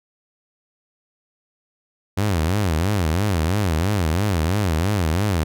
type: tone with vibrato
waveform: sawtooth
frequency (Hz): 90.5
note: F#2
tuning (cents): -38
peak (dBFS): -14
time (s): 2.17-5.44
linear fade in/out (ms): 10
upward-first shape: sine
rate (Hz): 3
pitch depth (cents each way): 270
effects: none